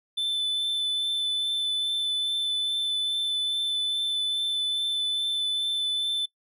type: tone with vibrato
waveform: triangle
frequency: 3520 Hz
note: A7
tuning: in tune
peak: -23 dBFS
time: 0.17-6.26 s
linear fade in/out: 10 ms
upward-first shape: triangle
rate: 2.4 Hz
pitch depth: 13 cents each way
effects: noise-tail reverb RT60 0.1 s tail -22 dB re dry